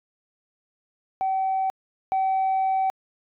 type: tone pair in turn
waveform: sine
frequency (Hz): 765 / 765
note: G5 / G5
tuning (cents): -42 / -42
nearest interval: unison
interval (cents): 0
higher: neither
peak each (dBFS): -20 / -18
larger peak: second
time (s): 1.21-1.7 / 2.12-2.9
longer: second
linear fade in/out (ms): 0
effects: tanh soft clip ceiling -18 dBFS